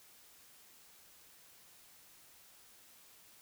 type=silence; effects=white hiss -61 dBFS RMS until 3.41 s